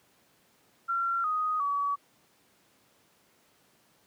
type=tone with pitch steps; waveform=sine; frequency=1368 / 1247.2 / 1137.1 Hz; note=F6 / D#6 / C#6; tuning=-36 / +4 / +44 cents; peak=-26 dBFS; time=0.88-1.96 s; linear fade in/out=20 ms; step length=360 ms; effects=pink hiss -65 dBFS RMS until 4.06 s + high-pass 150 Hz 12 dB/octave